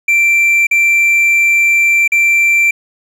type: tone with dropouts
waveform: triangle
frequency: 2351 Hz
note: D7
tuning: 1 cent sharp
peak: -6 dBFS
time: 0.08-2.71 s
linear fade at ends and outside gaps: 5 ms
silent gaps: 0.669-0.711 / 2.078-2.119 s
effects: none